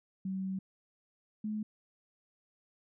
sine tone pair in turn, 190.3 / 213.6 Hz, F#3 / G#3, +49 / +49 cents, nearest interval major second, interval 200 cents, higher second, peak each -33 / -33 dBFS, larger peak neither, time 0.25-0.59 / 1.44-1.63 s, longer first, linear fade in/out 5 ms, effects none

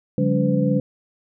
sine tone cluster, 143.4 / 179 / 201.2 / 283.1 / 507 Hz, D3 / F3 / G3 / C#4 / B4, -41 / +43 / +45 / +37 / +45 cents, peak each -22 / -24 / -21 / -24 / -24 dBFS, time 0.18-0.8 s, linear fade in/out 2 ms, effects none

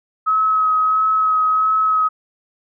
sine tone with vibrato, 1278 Hz, D#6, 46 cents sharp, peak -13 dBFS, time 0.26-2.09 s, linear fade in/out 20 ms, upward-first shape sine, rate 1.5 Hz, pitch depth 15 cents each way, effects none

